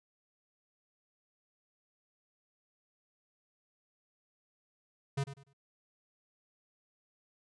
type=tone with echo; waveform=square; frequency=138.59 Hz; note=C#3; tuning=in tune; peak=-31 dBFS; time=5.17-5.24 s; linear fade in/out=10 ms; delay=98 ms; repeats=3; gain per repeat=-12 dB; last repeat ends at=5.534 s; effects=resampled to 22050 Hz